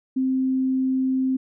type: tone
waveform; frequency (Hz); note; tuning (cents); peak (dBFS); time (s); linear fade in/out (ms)
sine; 261.5; C4; -1; -19; 0.16-1.37; 10
effects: none